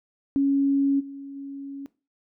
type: tone with level steps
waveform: sine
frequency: 277.2 Hz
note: C#4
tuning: in tune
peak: -18 / -35 / -33 dBFS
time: 0.36-1.86 s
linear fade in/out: 0 ms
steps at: 0.99 / 1.35 s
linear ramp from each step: 20 ms
effects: noise-tail reverb RT60 0.3 s tail -18 dB re dry